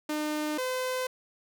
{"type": "tone pair in turn", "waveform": "sawtooth", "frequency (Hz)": [303, 511.2], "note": ["D#4", "C5"], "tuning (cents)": [-46, -40], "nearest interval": "major sixth", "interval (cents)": 906, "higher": "second", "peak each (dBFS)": -25, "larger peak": "neither", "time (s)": [[0.09, 0.58], [0.58, 1.07]], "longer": "neither", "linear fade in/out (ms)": 5, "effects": []}